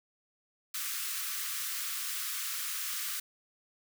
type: high-pass noise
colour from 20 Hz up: white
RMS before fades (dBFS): -36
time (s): 0.74-3.2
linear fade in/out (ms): 5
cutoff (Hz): 1100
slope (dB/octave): 96
effects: none